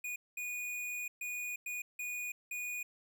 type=tone bursts at uneven times; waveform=square; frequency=2459 Hz; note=D#7; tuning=21 cents flat; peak=-38 dBFS; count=6; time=0.04-0.16 / 0.37-1.08 / 1.21-1.56 / 1.66-1.82 / 1.99-2.32 / 2.51-2.83 s; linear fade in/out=5 ms; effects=12-bit